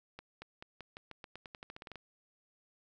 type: accelerating click train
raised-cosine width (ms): 0.3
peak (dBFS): -30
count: 17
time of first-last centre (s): 0.19-1.957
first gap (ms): 230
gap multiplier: 0.89
effects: none